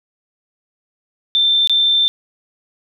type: tone with dropouts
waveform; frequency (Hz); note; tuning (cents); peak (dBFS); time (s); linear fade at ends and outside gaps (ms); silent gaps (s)
sine; 3564; A7; +22; -11; 1.35-2.08; 0; 1.674-1.696
effects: none